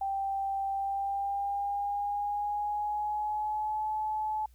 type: tone with pitch glide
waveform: sine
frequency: 784 to 859.9 Hz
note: G5 to A5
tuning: 0 to -40 cents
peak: -29 dBFS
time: 0.01-4.46 s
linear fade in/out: 5 ms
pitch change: +160 cents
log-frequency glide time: 0.71-3.88 s
effects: added 60 Hz sine -55 dBFS peak until 4.54 s + white hiss -70 dBFS RMS until 4.54 s